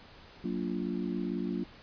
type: harmonic tone with a mistuned harmonic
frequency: 58 Hz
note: A#1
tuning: 8 cents flat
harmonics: 3 / 4 / 5 / 6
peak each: -35 / -36 / -37 / -38 dBFS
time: 0.44-1.64 s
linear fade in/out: 5 ms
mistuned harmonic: 3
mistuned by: +110 cents
effects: pink hiss -53 dBFS RMS until 1.82 s + resampled to 11025 Hz